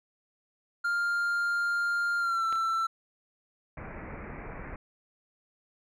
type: tone with pitch glide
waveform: triangle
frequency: 1400 to 1337.6 Hz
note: F6 to E6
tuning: +4 to +25 cents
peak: -24 dBFS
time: 0.84-2.87 s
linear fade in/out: 10 ms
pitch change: -79 cents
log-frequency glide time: 2.19-2.44 s
type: clicks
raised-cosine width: 0.3 ms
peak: -24 / -33 dBFS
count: 2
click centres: 2.526 / 2.556 s
type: low-pass noise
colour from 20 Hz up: pink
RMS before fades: -41 dBFS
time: 3.77-4.76 s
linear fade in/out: 2 ms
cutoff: 2400 Hz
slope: 96 dB/octave
effects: none